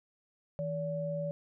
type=tone pair together; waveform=sine; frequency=160.85 / 574 Hz; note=E3 / D5; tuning=-42 / -40 cents; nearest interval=octave + minor seventh; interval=2202 cents; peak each=-36 / -34 dBFS; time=0.59-1.31 s; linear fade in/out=0 ms; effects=none